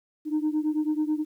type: beating tone pair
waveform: sine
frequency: 303 / 312.2 Hz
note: D#4 / D#4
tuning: -46 / +6 cents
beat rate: 9.2 Hz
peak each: -24 / -26 dBFS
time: 0.25-1.25 s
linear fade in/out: 50 ms
effects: tanh soft clip ceiling -19 dBFS + 10-bit